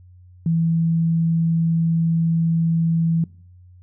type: tone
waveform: sine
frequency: 164.9 Hz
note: E3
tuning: 1 cent sharp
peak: -16 dBFS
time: 0.46-3.24 s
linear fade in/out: 2 ms
effects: noise-tail reverb RT60 0.6 s tail -22 dB re dry + added 90 Hz sine -44 dBFS peak until 3.82 s